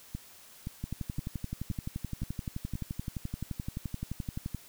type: two click trains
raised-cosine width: 5 ms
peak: -23 / -22 dBFS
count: 6 / 44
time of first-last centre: 0.15-2.754 / 0.84-4.547 s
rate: 1.92 / 11.6 Hz
effects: white hiss -54 dBFS RMS until 4.68 s